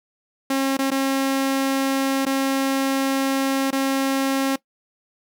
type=tone with dropouts; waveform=sawtooth; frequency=270 Hz; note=C#4; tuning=45 cents flat; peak=-15 dBFS; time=0.5-4.56 s; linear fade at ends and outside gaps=5 ms; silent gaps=0.77-0.789 / 0.905-0.915 / 2.253-2.264 / 3.707-3.727 s; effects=noise-tail reverb RT60 0.1 s tail -20 dB re dry